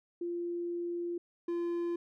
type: tone pair in turn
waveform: sine / triangle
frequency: 346.1 / 343.9 Hz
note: F4 / F4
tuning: -16 / -27 cents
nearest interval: unison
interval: 11 cents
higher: first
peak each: -33 / -29 dBFS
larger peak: second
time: 0.21-1.18 / 1.48-1.96 s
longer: first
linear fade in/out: 5 ms
effects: none